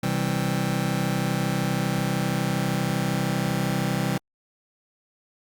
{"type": "chord", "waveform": "sawtooth", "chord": "C major", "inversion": "none", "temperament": "just", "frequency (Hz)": [130.81, 163.52, 196.22], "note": ["C3", "E3", "G3"], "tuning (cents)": [0, -14, 2], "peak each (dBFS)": -23, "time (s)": [0.03, 4.18], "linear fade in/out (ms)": 5, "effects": ["Opus 48 kbps"]}